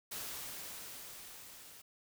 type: noise with level ramp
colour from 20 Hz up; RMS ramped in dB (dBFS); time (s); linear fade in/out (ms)
white; -42 to -55; 0.11-1.82; 10
effects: none